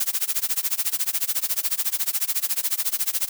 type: noise with tremolo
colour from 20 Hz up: blue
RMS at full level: -21 dBFS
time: 0-3.29 s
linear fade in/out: 5 ms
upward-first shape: sine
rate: 14 Hz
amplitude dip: 95%
effects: none